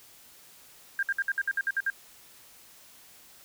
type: tone bursts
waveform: sine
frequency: 1600 Hz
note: G6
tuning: 35 cents sharp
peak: -24 dBFS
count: 10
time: 0.99-1.901 s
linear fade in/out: 2 ms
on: 38 ms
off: 59 ms
effects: white hiss -54 dBFS RMS until 3.44 s